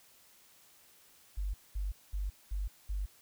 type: tone bursts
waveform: sine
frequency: 49 Hz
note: G1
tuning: in tune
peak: -32 dBFS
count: 5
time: 1.37-3.06 s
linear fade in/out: 10 ms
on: 170 ms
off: 210 ms
effects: white hiss -62 dBFS RMS until 3.21 s